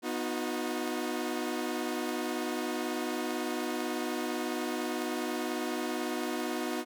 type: chord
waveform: sawtooth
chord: B major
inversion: none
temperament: equal with one note detuned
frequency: 246.9 / 311.1 / 361.3 Hz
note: B3 / D#4 / F#4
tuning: 0 / 0 / -41 cents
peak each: -32 dBFS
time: 0.02-6.85 s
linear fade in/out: 50 ms
effects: none